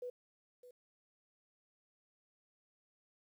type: tone with echo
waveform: sine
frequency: 493.9 Hz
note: B4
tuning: in tune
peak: -40 dBFS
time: 0.02-0.1 s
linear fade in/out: 5 ms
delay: 610 ms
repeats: 1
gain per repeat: -14 dB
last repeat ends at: 0.71 s
effects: 12-bit